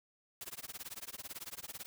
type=noise with tremolo; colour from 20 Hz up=white; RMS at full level=-43 dBFS; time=0.41-1.86 s; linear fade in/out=0 ms; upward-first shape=sine; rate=18 Hz; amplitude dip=100%; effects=none